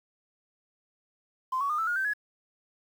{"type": "tone with pitch steps", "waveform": "triangle", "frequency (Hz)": [1036, 1123.3, 1217.9, 1320.4, 1431.7, 1552.2, 1683], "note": ["C6", "C#6", "D#6", "E6", "F6", "G6", "G#6"], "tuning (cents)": [-17, 23, -37, 2, 43, -18, 23], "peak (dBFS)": -22, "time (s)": [1.52, 2.136], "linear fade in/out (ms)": 10, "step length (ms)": 88, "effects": ["tanh soft clip ceiling -24 dBFS", "9-bit"]}